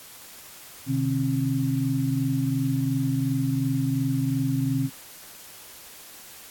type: tone cluster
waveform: sine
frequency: 128 / 150.8 / 268.1 Hz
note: C3 / D3 / C4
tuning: -38 / +46 / +42 cents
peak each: -26 / -28 / -25 dBFS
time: 0.86-4.9 s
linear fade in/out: 50 ms
effects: white hiss -45 dBFS RMS until 6.5 s + AAC 64 kbps